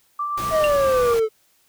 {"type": "tone with tremolo", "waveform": "sine", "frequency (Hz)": 1173, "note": "D6", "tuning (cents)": -2, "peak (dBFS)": -21, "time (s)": [0.19, 1.14], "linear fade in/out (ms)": 5, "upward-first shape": "triangle", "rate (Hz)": 7.9, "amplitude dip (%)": 35}
{"type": "noise", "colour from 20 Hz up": "pink", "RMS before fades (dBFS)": -32, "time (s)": [0.37, 1.2], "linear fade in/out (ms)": 10}
{"type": "exponential sweep", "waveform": "triangle", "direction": "down", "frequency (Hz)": [648, 430], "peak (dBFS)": -14, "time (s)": [0.5, 1.29], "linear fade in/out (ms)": 50}
{"type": "tone with exponential decay", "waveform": "triangle", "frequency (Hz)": 2770, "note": "F7", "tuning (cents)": -15, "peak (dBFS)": -16, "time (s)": [0.64, 0.73], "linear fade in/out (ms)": 0, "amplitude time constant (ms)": 18}
{"effects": ["white hiss -61 dBFS RMS until 1.68 s"]}